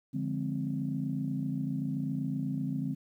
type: chord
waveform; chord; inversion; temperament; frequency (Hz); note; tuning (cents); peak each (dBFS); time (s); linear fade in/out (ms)
sine; D half-diminished seventh; none; equal; 146.83 / 174.61 / 207.7 / 261.6; D3 / F3 / Ab3 / C4; 0 / 0 / 0 / 0; -34 / -38 / -37 / -34; 0.13-2.95; 20
effects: tanh soft clip ceiling -20 dBFS + 11-bit